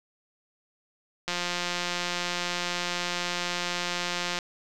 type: click train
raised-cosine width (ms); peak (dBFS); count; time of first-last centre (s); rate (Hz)
0.2; -12; 548; 1.28-4.388; 176
effects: none